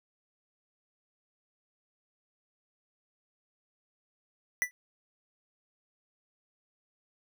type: tone with exponential decay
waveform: square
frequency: 1975.5 Hz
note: B6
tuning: in tune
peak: -22 dBFS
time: 4.62-4.71 s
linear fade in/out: 0 ms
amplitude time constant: 19 ms
effects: none

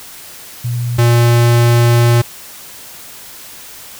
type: tone pair in turn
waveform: sine / square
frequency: 120.3 / 118.71 Hz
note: B2 / A#2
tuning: -45 / +32 cents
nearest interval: unison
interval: 23 cents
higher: first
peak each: -15 / -8 dBFS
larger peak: second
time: 0.64-0.98 / 0.98-2.22 s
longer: second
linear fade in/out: 10 ms
effects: white hiss -34 dBFS RMS until 3.99 s

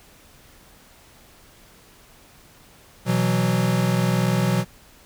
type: chord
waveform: square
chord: B suspended fourth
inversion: none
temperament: equal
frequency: 123.47 / 164.81 / 185 Hz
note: B2 / E3 / F#3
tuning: 0 / 0 / 0 cents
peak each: -23 / -25 / -23 dBFS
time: 3.05-4.65 s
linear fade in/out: 50 ms
effects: pink hiss -51 dBFS RMS until 5.05 s

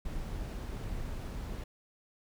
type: noise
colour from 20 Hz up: brown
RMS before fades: -38 dBFS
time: 0.05-1.64 s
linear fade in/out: 5 ms
effects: none

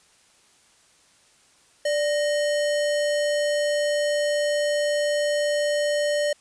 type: tone with sample-and-hold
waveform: sine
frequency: 587.3 Hz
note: D5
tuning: in tune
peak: -20 dBFS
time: 1.85-6.33 s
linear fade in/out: 5 ms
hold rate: 2450 Hz
effects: white hiss -58 dBFS RMS until 6.4 s + resampled to 22050 Hz

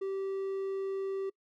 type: tone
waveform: triangle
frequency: 388.1 Hz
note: G4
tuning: 17 cents flat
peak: -30 dBFS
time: 0.01-1.3 s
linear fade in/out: 10 ms
effects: noise-tail reverb RT60 0.1 s tail -25 dB re dry

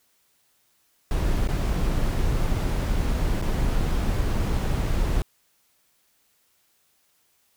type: noise with dropouts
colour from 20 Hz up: brown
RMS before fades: -23 dBFS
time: 1.11-5.22 s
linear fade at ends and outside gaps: 1 ms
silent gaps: 1.475-1.487 / 3.416-3.423 s
effects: white hiss -66 dBFS RMS until 7.56 s

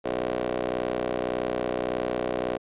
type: ring-modulated tone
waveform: 15% pulse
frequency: 61.74 Hz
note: B1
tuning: in tune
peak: -17 dBFS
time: 0.04-2.58 s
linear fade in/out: 20 ms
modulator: 481 Hz
effects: resampled to 8000 Hz

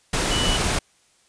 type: tone in noise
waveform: sine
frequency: 2960 Hz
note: F#7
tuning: in tune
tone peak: -24 dBFS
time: 0.31-0.57 s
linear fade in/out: 5 ms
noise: pink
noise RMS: -22 dBFS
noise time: 0.13-0.79 s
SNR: -5 dB
effects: white hiss -60 dBFS RMS until 1.28 s + resampled to 22050 Hz

